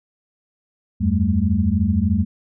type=tone cluster; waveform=sine; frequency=81.6 / 94.9 / 196 / 219.3 Hz; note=E2 / F#2 / G3 / A3; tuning=-17 / +44 / 0 / -6 cents; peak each=-21 dBFS; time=1-2.25 s; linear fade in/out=20 ms; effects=none